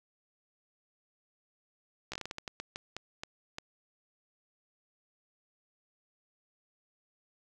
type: slowing click train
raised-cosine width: 0.2 ms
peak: -21 dBFS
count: 14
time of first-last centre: 2.12-3.584 s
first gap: 15 ms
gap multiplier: 1.3
effects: none